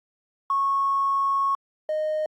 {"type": "tone pair in turn", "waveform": "triangle", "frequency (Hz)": [1100, 617.4], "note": ["C#6", "D#5"], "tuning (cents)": [-14, -14], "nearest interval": "minor seventh", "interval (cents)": 1000, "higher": "first", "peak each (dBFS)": [-16, -20], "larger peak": "first", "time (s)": [[0.5, 1.55], [1.89, 2.26]], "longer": "first", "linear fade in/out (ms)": 2, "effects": ["tanh soft clip ceiling -18 dBFS", "AAC 64 kbps"]}